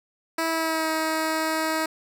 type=tone with pitch glide; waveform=10% pulse; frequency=326.3 to 317.6 Hz; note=E4 to D#4; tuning=-18 to +36 cents; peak=-15 dBFS; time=0.38-1.86 s; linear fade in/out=5 ms; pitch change=-46 cents; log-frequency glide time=0.49-0.9 s; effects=none